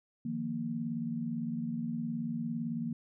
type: chord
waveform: sine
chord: Eb suspended second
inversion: none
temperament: just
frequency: 155.56 / 175.01 / 233.3 Hz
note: Eb3 / F3 / Bb3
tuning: 0 / +4 / +2 cents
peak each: -40 / -40 / -34 dBFS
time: 0.25-2.93 s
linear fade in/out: 5 ms
effects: none